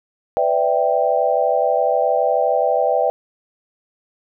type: chord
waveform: sine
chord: E minor seventh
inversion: second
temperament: equal with one note detuned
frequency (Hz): 500.2 / 587.3 / 659.3 / 784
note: B4 / D5 / E5 / G5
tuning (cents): +22 / 0 / 0 / 0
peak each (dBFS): -20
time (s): 0.37-3.1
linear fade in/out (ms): 0
effects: none